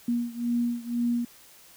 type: beating tone pair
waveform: sine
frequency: 237.6 / 239.6 Hz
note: A#3 / A#3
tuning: +33 / +48 cents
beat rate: 2 Hz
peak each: -27 / -29 dBFS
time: 0.08-1.25 s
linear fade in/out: 5 ms
effects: white hiss -53 dBFS RMS until 1.76 s